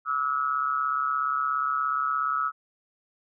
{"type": "tone with amplitude modulation", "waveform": "sine", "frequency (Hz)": 1295, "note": "E6", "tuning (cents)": -31, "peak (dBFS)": -20, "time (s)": [0.05, 2.52], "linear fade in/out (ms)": 50, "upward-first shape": "sine", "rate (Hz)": 137, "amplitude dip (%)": 80, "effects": []}